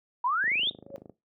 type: exponential sweep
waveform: sine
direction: up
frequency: 932.3 to 3729 Hz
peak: -24 dBFS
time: 0.24-0.7 s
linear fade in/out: 5 ms
type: click train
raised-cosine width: 2 ms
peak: -31 dBFS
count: 18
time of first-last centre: 0.44-1.096 s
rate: 25.9 Hz
type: tone with exponential growth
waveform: sine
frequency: 554.4 Hz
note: C#5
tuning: in tune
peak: -32 dBFS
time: 0.81-0.96 s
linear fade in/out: 0 ms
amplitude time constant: 31 ms
effects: noise-tail reverb RT60 0.2 s tail -17 dB re dry + high-pass 150 Hz 12 dB/octave